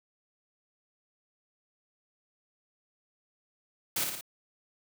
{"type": "noise with echo", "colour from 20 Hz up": "white", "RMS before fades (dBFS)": -30, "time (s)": [3.96, 4.04], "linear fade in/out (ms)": 5, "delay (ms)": 57, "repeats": 3, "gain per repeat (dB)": -4, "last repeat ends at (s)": 4.211, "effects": []}